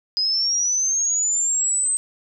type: linear sweep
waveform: sine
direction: up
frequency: 4975 to 8290 Hz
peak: -18 dBFS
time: 0.17-1.97 s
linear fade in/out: 0 ms
effects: none

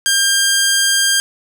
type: tone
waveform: 10% pulse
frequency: 1600 Hz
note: G6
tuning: 35 cents sharp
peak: -3 dBFS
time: 0.06-1.2 s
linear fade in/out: 0 ms
effects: none

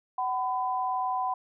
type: tone pair together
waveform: sine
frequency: 753 / 1005.1 Hz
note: F#5 / B5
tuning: +30 / +30 cents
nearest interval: perfect fourth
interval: 500 cents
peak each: -29 / -29 dBFS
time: 0.18-1.34 s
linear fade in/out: 5 ms
effects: none

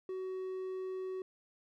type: tone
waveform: triangle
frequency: 374.9 Hz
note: F#4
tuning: 23 cents sharp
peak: -35 dBFS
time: 0.09-1.22 s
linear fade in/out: 2 ms
effects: none

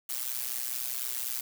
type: noise with amplitude modulation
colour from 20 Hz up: blue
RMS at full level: -30 dBFS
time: 0.09-1.41 s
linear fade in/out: 5 ms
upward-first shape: sine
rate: 124 Hz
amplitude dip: 95%
effects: none

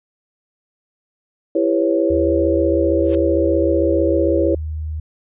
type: chord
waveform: sine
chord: C# half-diminished seventh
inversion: first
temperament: just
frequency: 332.6 / 399.1 / 498.9 / 554.4 Hz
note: E4 / G4 / B4 / C#5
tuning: +16 / +31 / +17 / 0 cents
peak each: -17 / -21 / -22 / -19 dBFS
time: 1.55-4.55 s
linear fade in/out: 5 ms
type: tone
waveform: sine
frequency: 77.6 Hz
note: D#2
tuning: 4 cents flat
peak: -22 dBFS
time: 2.1-5 s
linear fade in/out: 5 ms
type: noise with exponential growth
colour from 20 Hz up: white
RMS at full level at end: -29 dBFS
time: 2.99-3.15 s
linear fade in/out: 0 ms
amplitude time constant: 34 ms
effects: resampled to 8000 Hz

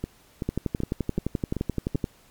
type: two click trains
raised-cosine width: 3 ms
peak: -15 / -12 dBFS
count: 6 / 19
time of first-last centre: 0.04-1.948 / 0.49-2.042 s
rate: 2.62 / 11.6 Hz
effects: pink hiss -57 dBFS RMS until 2.3 s + MP3 96 kbps

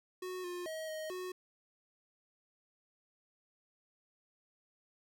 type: tone with pitch steps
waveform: square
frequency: 367.7 / 355.1 / 635 / 626 / 366.7 Hz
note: F#4 / F4 / D#5 / D#5 / F#4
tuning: -11 / +29 / +35 / +10 / -15 cents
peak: -40 dBFS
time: 0.22-1.32 s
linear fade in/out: 5 ms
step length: 220 ms
effects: none

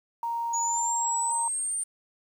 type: tone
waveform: sine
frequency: 932.3 Hz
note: A#5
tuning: in tune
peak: -27 dBFS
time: 0.23-1.48 s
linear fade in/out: 2 ms
type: linear sweep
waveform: sine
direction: up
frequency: 6770 to 8950 Hz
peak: -27 dBFS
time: 0.53-1.84 s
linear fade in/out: 10 ms
effects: 9-bit

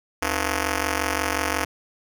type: ring-modulated tone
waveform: 5% pulse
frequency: 196.4 Hz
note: G3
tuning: 4 cents sharp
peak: -8 dBFS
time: 0.22-1.65 s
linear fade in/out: 2 ms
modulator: 121 Hz
effects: none

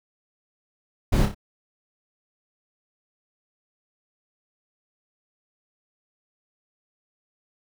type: noise with echo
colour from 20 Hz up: brown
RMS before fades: -19 dBFS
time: 1.12-1.26 s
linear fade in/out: 10 ms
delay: 29 ms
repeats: 3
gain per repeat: -6 dB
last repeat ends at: 1.347 s
effects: none

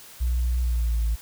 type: tone with pitch glide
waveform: sine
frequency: 60.8 to 55.43 Hz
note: B1 to A1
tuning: -26 to +13 cents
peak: -19 dBFS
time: 0.2-1.16 s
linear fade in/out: 20 ms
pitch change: -161 cents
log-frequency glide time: 0.6-1.05 s
effects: tanh soft clip ceiling -18 dBFS + white hiss -46 dBFS RMS until 1.21 s

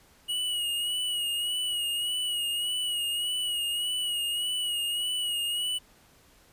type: tone with vibrato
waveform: square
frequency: 2906 Hz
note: F#7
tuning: 32 cents flat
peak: -28 dBFS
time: 0.28-5.79 s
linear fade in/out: 20 ms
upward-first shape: sine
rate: 1.7 Hz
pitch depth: 43 cents each way
effects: pink hiss -59 dBFS RMS until 6.52 s + resampled to 32000 Hz

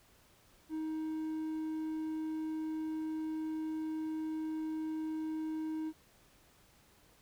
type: tone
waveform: triangle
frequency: 314.5 Hz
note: D#4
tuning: 19 cents sharp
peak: -33 dBFS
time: 0.69-5.93 s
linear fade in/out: 50 ms
effects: pink hiss -65 dBFS RMS until 7.21 s

